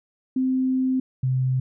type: tone pair in turn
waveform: sine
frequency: 259.5 / 129.52 Hz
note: C4 / C3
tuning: -14 / -17 cents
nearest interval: octave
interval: 1203 cents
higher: first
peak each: -19 dBFS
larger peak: neither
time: 0.36-1 / 1.23-1.6 s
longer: first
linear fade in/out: 5 ms
effects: none